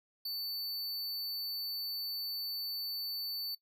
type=tone; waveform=square; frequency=4500 Hz; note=C#8; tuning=25 cents sharp; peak=-36 dBFS; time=0.25-3.55 s; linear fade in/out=5 ms; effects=noise-tail reverb RT60 0.1 s tail -22 dB re dry